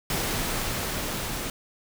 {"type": "noise with level ramp", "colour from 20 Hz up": "pink", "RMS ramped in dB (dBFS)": [-27, -32], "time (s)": [0.1, 1.5], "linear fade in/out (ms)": 2, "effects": []}